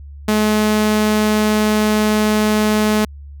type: tone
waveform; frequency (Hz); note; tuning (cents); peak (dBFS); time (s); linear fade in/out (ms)
sawtooth; 213.4; G#3; +47; -9; 0.28-3.05; 5
effects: added 71 Hz sine -32 dBFS peak until 3.4 s